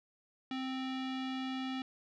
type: tone with low-pass filter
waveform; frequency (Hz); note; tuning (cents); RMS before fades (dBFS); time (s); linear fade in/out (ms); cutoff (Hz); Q
square; 261.6; C4; 0; -38; 0.51-1.82; 2; 3400; 2.5
effects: none